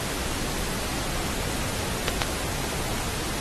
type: clicks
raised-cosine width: 0.2 ms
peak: -3 dBFS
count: 2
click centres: 2.082 / 2.218 s
effects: pink hiss -30 dBFS RMS until 3.4 s + AAC 32 kbps